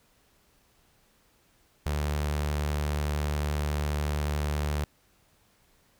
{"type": "tone with notch filter", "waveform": "sawtooth", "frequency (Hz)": 74.1, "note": "D2", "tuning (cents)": 16, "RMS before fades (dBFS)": -29, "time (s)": [1.86, 4.84], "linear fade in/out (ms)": 0, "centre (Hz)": 270, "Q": 2, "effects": ["pink hiss -65 dBFS RMS until 5.99 s"]}